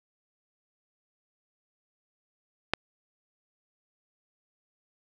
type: click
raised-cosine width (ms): 0.3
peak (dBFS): -7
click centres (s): 2.736
effects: none